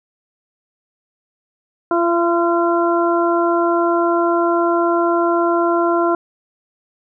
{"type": "harmonic tone with a mistuned harmonic", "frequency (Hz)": 342.5, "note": "F4", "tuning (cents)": -34, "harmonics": [1, 2, 3, 4], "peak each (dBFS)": [-16, -19, -21, -22], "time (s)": [1.91, 6.15], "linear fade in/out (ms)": 2, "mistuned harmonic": 2, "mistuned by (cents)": -16, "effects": []}